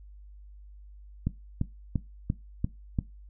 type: click train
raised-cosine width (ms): 5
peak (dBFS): -14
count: 6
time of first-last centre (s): 1.27-2.988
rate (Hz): 2.91
effects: noise-tail reverb RT60 0.2 s tail -17 dB re dry + added 50 Hz sine -46 dBFS peak until 3.29 s